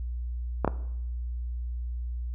clicks, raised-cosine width 1 ms, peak -9 dBFS, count 2, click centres 0.647 / 0.677 s, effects noise-tail reverb RT60 0.8 s tail -17 dB re dry + added 60 Hz sine -30 dBFS peak until 2.34 s

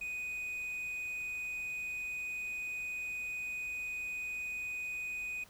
triangle tone, 2489 Hz, D#7, in tune, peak -35 dBFS, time 0.01-5.44 s, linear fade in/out 5 ms, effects added 50 Hz sine -66 dBFS peak until 5.49 s + pink hiss -60 dBFS RMS until 5.49 s

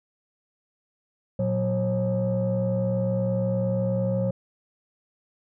sine tone cluster, 116.3 / 184.7 / 540 Hz, A#2 / F#3 / C#5, -4 / -3 / -45 cents, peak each -25 dBFS, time 1.39-4.31 s, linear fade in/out 5 ms, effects tanh soft clip ceiling -17 dBFS

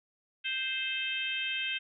harmonic tone, 523.3 Hz, C5, in tune, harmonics 3 / 4 / 5 / 6 / 7, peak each -39 / -41 / -34 / -35 / -45 dBFS, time 0.44-1.79 s, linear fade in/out 20 ms, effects none

